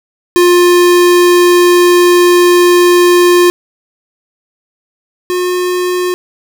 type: tone pair in turn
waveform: square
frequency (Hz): 353.3 / 360.5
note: F4 / F#4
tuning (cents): +20 / -45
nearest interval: unison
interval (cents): 35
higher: second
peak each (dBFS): -5 / -12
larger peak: first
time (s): 0.36-3.5 / 5.3-6.14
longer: first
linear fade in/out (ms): 0
effects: none